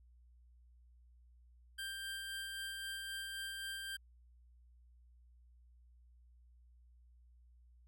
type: tone with tremolo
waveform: 25% pulse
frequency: 1580 Hz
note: G6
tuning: 13 cents sharp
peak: -37 dBFS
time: 1.78-3.97 s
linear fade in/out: 10 ms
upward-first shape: sine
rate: 3.8 Hz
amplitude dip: 25%
effects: added 60 Hz sine -61 dBFS peak until 7.87 s